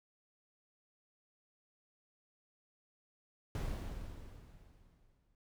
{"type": "noise with exponential decay", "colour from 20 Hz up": "brown", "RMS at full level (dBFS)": -35, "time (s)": [3.55, 5.35], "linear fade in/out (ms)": 1, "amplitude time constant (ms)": 390, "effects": []}